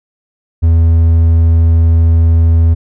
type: tone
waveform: triangle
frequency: 82.41 Hz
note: E2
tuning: in tune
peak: -3 dBFS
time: 0.62-2.75 s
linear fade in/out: 20 ms
effects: none